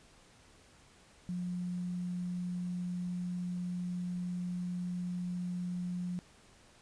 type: tone with quantisation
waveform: sine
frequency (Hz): 178.3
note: F3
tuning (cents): +36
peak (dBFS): -34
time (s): 1.29-6.19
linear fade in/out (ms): 0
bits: 10
effects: pink hiss -61 dBFS RMS until 6.81 s + resampled to 22050 Hz